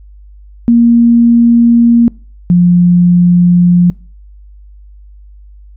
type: tone pair in turn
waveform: sine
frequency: 235 / 176.05 Hz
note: A#3 / F3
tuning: +14 / +14 cents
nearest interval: perfect fourth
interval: 500 cents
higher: first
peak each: -3 dBFS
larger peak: neither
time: 0.68-2.08 / 2.5-3.9 s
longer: neither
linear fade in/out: 0 ms
effects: noise-tail reverb RT60 0.4 s tail -25 dB re dry + added 50 Hz sine -33 dBFS peak until 5.76 s